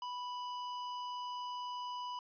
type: tone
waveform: square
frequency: 987.8 Hz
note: B5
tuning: in tune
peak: -40 dBFS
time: 0.02-2.19 s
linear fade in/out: 2 ms
effects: resampled to 11025 Hz